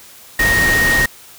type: tone in noise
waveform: sine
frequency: 1864.7 Hz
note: A#6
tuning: in tune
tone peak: -12 dBFS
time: 0.39-1.06 s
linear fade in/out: 5 ms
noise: pink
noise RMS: -19 dBFS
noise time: 0.39-1.06 s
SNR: +4 dB
effects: white hiss -41 dBFS RMS until 1.38 s